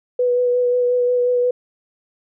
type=tone with vibrato; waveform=sine; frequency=492.4 Hz; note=B4; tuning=5 cents flat; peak=-14 dBFS; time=0.19-1.51 s; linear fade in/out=5 ms; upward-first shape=sine; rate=5.6 Hz; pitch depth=15 cents each way; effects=none